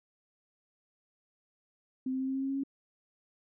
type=tone with pitch steps; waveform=sine; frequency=259.6 / 261.7 / 263.8 / 266 / 268.1 / 270.3 / 272.5 / 274.7 Hz; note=C4 / C4 / C4 / C4 / C4 / C#4 / C#4 / C#4; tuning=-13 / 0 / +14 / +29 / +42 / -44 / -29 / -16 cents; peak=-30 dBFS; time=2.06-2.636 s; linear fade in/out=5 ms; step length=72 ms; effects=none